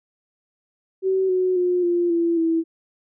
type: tone with pitch steps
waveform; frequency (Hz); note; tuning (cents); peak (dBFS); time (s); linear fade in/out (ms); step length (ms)
sine; 380 / 369 / 358.3 / 347.9 / 337.8 / 328; F#4 / F#4 / F4 / F4 / E4 / E4; +46 / -5 / +44 / -7 / +42 / -9; -17; 1.02-2.64; 50; 270
effects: none